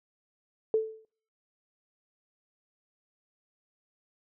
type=tone with exponential decay; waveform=sine; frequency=440 Hz; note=A4; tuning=in tune; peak=-19 dBFS; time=0.74-1.05 s; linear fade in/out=1 ms; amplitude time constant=66 ms; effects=noise-tail reverb RT60 0.5 s tail -23 dB re dry